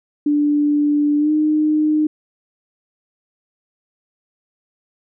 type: tone with pitch glide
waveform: sine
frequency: 293.7 to 305.8 Hz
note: D4 to D#4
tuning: 0 to -30 cents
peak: -13 dBFS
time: 0.26-2.07 s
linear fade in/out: 5 ms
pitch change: +70 cents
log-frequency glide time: 1.18-1.31 s
effects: none